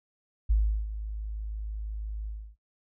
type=tone with ADSR envelope; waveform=sine; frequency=53 Hz; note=G#1; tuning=36 cents sharp; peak=-19 dBFS; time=0.49-2.56 s; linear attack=16 ms; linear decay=360 ms; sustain=-13 dB; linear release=290 ms; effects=noise-tail reverb RT60 0.1 s tail -18 dB re dry